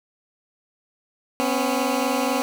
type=tone pair together; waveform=15% pulse; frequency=249.6 / 273.6 Hz; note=B3 / C#4; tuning=+19 / -23 cents; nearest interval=major second; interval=158 cents; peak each=-17 dBFS; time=1.4-2.42 s; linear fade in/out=0 ms; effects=none